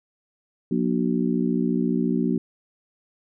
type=harmonic tone with a mistuned harmonic; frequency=60 Hz; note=B1; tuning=49 cents flat; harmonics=3 / 4 / 5 / 6; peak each=-25 / -23 / -27 / -29 dBFS; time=0.71-2.38 s; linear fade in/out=5 ms; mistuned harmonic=6; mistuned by=+68 cents; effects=none